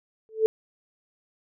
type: tone with exponential growth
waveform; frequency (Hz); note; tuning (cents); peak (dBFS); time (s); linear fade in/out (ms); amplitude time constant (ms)
sine; 440; A4; 0; -12; 0.29-0.46; 0; 35
effects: none